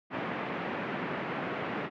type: band-pass noise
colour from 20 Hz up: pink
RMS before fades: -35 dBFS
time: 0.1-1.9 s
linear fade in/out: 50 ms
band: 160 to 2400 Hz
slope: 24 dB/octave
effects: none